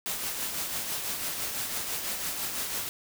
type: noise with tremolo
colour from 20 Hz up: white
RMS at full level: -31 dBFS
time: 0.06-2.89 s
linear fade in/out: 0 ms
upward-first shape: triangle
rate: 6 Hz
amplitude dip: 45%
effects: none